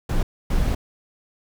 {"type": "noise bursts at uneven times", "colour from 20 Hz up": "brown", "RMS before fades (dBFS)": -20, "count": 2, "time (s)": [[0.09, 0.23], [0.5, 0.75]], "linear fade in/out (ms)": 5, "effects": []}